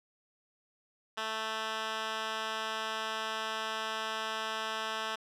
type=tone with band-pass filter; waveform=10% pulse; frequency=220 Hz; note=A3; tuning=in tune; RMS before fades=-36 dBFS; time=1.17-5.16 s; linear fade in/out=10 ms; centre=2300 Hz; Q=0.97; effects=none